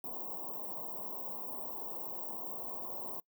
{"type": "band-stop noise", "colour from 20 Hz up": "white", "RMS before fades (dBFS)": -41, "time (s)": [0.04, 3.2], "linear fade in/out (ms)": 2, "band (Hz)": [1100, 16000], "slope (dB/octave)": 96, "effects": ["noise-tail reverb RT60 0.1 s tail -24 dB re dry", "high-pass 200 Hz 12 dB/octave"]}